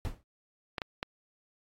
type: noise with exponential decay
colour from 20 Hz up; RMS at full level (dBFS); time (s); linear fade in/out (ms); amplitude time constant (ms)
brown; -29; 0.05-0.23; 0; 37
type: clicks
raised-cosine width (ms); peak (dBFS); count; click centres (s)
0.3; -17; 3; 0.782 / 0.818 / 1.029
effects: AAC 48 kbps